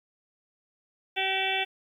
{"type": "harmonic tone", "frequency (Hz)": 383.1, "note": "G4", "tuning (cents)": -40, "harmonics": [1, 2, 4, 5, 6, 7, 8, 9], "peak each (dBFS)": [-36, -31, -37, -36, -33, -31, -36, -33], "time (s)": [1.16, 1.65], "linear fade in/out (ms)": 20, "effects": ["10-bit"]}